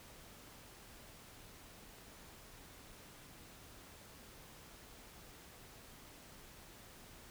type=silence; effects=pink hiss -57 dBFS RMS until 7.3 s